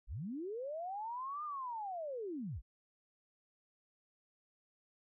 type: linear two-way sweep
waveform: sine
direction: up then down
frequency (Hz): 31.56 to 1227 to 31.56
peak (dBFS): -39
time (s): 0.07-2.62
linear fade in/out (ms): 50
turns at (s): 1.44
effects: none